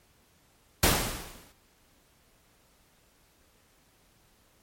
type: noise with exponential decay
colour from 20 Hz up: pink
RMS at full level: -19 dBFS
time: 0.83-1.52 s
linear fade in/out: 2 ms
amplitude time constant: 150 ms
effects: pink hiss -64 dBFS RMS until 4.62 s + MP3 64 kbps